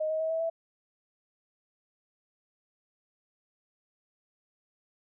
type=tone with pitch steps; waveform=sine; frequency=622.3 / 631.4 / 640.5 / 649.9 / 659.3 Hz; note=D#5 / D#5 / E5 / E5 / E5; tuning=0 / +25 / -50 / -25 / 0 cents; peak=-27 dBFS; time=0-0.5 s; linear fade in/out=10 ms; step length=100 ms; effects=none